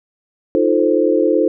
sine chord, F dominant seventh, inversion third, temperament equal, 311.1 / 349.2 / 440 / 523.3 Hz, Eb4 / F4 / A4 / C5, 0 / 0 / 0 / 0 cents, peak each -17 dBFS, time 0.55-1.48 s, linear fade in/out 0 ms, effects none

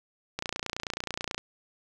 click train, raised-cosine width 0.2 ms, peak -14 dBFS, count 30, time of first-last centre 0.39-1.38 s, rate 29.3 Hz, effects none

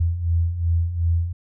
sine beating tone pair, 82.4 / 85.1 Hz, E2 / F2, 0 / -44 cents, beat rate 2.7 Hz, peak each -25 / -19 dBFS, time 0-1.33 s, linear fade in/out 10 ms, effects none

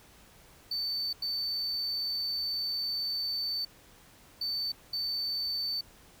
triangle tone bursts at uneven times, 4539 Hz, C#8, 40 cents sharp, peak -29 dBFS, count 4, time 0.71-1.13 / 1.22-3.65 / 4.41-4.72 / 4.93-5.81 s, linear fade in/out 5 ms, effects pink hiss -57 dBFS RMS until 6.2 s

